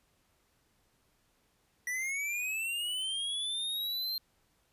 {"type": "linear sweep", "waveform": "square", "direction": "up", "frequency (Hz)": [1941, 4186], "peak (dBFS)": -33, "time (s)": [1.87, 4.18], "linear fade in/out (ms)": 2, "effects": ["pink hiss -72 dBFS RMS until 4.72 s", "resampled to 32000 Hz"]}